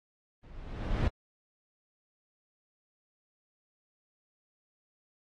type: noise with level ramp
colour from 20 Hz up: brown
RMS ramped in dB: -52 to -24 dBFS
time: 0.43-1.08 s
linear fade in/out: 5 ms
effects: low-pass 4000 Hz 12 dB/octave + AAC 32 kbps